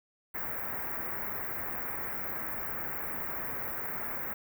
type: band-stop noise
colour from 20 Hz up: white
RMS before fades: -36 dBFS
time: 0.34-4.34 s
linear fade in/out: 10 ms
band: 2100 to 15000 Hz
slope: 48 dB/octave
effects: none